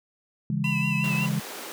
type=chord; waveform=sine; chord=C# minor; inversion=none; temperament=equal with one note detuned; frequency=138.59 / 164.81 / 204.4 Hz; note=C#3 / E3 / G#3; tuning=0 / 0 / -27 cents; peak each=-28 dBFS; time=0.5-1.4 s; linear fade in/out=2 ms
type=tone with vibrato; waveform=sine; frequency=2668 Hz; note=E7; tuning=20 cents sharp; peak=-27 dBFS; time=0.64-1.26 s; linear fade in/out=5 ms; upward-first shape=sine; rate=5.4 Hz; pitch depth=56 cents each way
type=tone; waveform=sawtooth; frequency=1000 Hz; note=B5; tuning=21 cents sharp; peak=-32 dBFS; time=0.64-1.29 s; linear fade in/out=2 ms
type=high-pass noise; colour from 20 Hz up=pink; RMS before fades=-38 dBFS; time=1.04-1.72 s; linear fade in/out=0 ms; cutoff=270 Hz; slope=24 dB/octave
effects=none